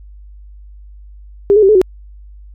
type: tone with pitch steps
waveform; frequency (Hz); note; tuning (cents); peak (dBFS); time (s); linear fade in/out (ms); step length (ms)
sine; 401.8 / 428.9 / 386.9 / 429.3 / 371.5; G4 / A4 / G4 / A4 / F#4; +43 / -44 / -23 / -43 / +7; -5; 1.5-1.815; 0; 63
effects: added 50 Hz sine -34 dBFS peak until 2.54 s